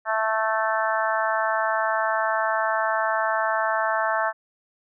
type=harmonic tone; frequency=220 Hz; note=A3; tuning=in tune; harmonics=3 / 4 / 5 / 6 / 7 / 8; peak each=-26 / -27 / -28 / -29 / -29 / -30 dBFS; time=0.05-4.33 s; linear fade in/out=50 ms; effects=none